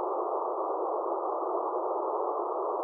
pink band-pass noise, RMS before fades -31 dBFS, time 0-2.83 s, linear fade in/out 0 ms, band 340 to 1200 Hz, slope 96 dB/octave, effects none

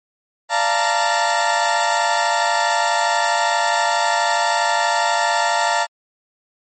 30% pulse chord, Bb major seventh, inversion first, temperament equal with one note detuned, 587.3 / 690 / 880 / 932.3 Hz, D5 / F5 / A5 / Bb5, 0 / -21 / 0 / 0 cents, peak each -24 / -18 / -18 / -18 dBFS, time 0.49-5.87 s, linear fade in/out 50 ms, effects MP3 32 kbps

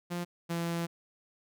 sawtooth tone pair in turn, 174.61 / 169.15 Hz, F3 / E3, 0 / +45 cents, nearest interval minor second, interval 55 cents, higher first, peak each -29 / -27 dBFS, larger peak second, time 0.1-0.25 / 0.49-0.87 s, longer second, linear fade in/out 20 ms, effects none

